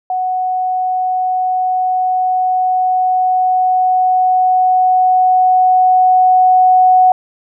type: tone with level ramp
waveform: sine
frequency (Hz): 740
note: F#5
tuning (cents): 0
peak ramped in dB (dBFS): -14 to -5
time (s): 0.1-7.12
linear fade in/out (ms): 2
effects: none